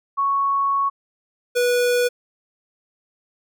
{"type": "tone pair in turn", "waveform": ["sine", "square"], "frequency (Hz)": [1108.7, 488.8], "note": ["C#6", "B4"], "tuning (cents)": [0, -18], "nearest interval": "octave + major second", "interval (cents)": 1418, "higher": "first", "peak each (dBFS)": -17, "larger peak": "neither", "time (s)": [[0.17, 0.9], [1.55, 2.09]], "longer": "first", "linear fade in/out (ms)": 20, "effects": []}